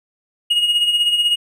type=tone with tremolo; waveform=triangle; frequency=2876 Hz; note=F#7; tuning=50 cents flat; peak=-10 dBFS; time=0.5-1.36 s; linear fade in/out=10 ms; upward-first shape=sine; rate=16 Hz; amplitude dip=55%; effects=none